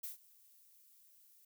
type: noise with ADSR envelope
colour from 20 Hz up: violet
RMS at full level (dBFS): -42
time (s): 0.03-1.45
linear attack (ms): 10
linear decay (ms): 130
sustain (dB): -23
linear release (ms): 5
effects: none